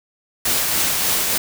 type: noise with tremolo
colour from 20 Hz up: white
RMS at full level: -18 dBFS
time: 0.45-1.38 s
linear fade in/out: 5 ms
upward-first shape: triangle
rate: 3.4 Hz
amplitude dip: 30%
effects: none